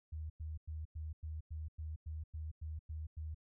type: tone bursts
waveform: sine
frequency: 78.1 Hz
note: D#2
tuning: 7 cents sharp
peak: -40 dBFS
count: 12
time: 0.12-3.347 s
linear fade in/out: 10 ms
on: 180 ms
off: 97 ms
effects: none